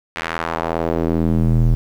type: tone with band-pass filter sweep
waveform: square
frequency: 41.2 Hz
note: E1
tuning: in tune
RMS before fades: -18 dBFS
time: 0.16-1.75 s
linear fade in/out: 0 ms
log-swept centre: 2100 to 91 Hz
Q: 1.3
effects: 8-bit